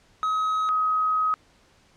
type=tone pair in turn; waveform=triangle / sine; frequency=1272 / 1264.8 Hz; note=D#6 / D#6; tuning=+38 / +28 cents; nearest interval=unison; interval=10 cents; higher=first; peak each=-20 dBFS; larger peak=neither; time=0.23-0.69 / 0.69-1.34 s; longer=second; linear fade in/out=0 ms; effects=pink hiss -59 dBFS RMS until 1.96 s + low-pass 7000 Hz 12 dB/octave